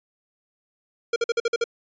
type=tone bursts; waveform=square; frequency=466.2 Hz; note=A#4; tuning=in tune; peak=-20 dBFS; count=7; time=1.13-1.641 s; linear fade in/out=5 ms; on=31 ms; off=49 ms; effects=resampled to 16000 Hz